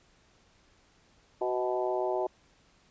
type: harmonic tone with a mistuned harmonic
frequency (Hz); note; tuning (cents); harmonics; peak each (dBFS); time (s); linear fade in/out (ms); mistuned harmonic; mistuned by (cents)
124.4; B2; +13; 3 / 4 / 5 / 6 / 7 / 8; -31 / -38 / -32 / -37 / -36 / -44; 1.41-2.27; 5; 5; +19
effects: pink hiss -64 dBFS RMS until 2.9 s + resampled to 16000 Hz